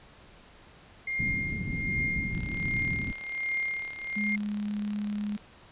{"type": "tone with tremolo", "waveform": "sine", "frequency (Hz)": 2120, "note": "C7", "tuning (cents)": 22, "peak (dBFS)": -26, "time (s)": [1.07, 4.36], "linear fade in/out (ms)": 5, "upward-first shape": "triangle", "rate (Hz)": 1.3, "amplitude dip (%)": 80}
{"type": "low-pass noise", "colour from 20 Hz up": "white", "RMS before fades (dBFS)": -34, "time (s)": [1.19, 3.12], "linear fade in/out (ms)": 2, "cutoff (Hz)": 230, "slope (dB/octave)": 24}
{"type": "click train", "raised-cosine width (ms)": 0.2, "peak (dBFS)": -28, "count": 110, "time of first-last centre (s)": [2.35, 5.378], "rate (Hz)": 36}
{"type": "tone", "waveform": "sine", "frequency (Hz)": 207.7, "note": "G#3", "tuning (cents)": 0, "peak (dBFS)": -29, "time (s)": [4.16, 5.37], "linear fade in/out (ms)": 10}
{"effects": ["pink hiss -54 dBFS RMS until 5.71 s", "resampled to 8000 Hz"]}